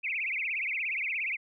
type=tone with vibrato; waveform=sine; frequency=2349 Hz; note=D7; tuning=in tune; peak=-29 dBFS; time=0.03-1.37 s; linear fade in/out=20 ms; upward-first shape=triangle; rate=17 Hz; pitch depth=270 cents each way; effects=none